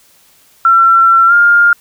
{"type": "tone with pitch glide", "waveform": "sine", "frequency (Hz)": [1353, 1408], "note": ["E6", "F6"], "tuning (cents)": [45, 14], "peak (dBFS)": -4, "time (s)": [0.65, 1.73], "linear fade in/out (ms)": 2, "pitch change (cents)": 69, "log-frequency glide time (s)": [1.27, 1.33], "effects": ["white hiss -48 dBFS RMS until 1.8 s"]}